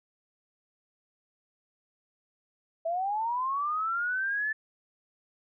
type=linear sweep; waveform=sine; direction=up; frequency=646 to 1760 Hz; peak=-27 dBFS; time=2.85-4.53 s; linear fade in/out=10 ms; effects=none